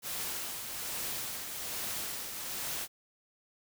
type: noise with tremolo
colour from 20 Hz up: white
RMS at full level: -36 dBFS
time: 0.02-2.88 s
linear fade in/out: 50 ms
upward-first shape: triangle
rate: 1.2 Hz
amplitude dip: 45%
effects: none